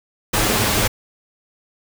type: noise with comb filter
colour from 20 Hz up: pink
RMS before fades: -18 dBFS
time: 0.33-0.88 s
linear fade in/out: 10 ms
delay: 9.5 ms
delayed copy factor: +0.55
effects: none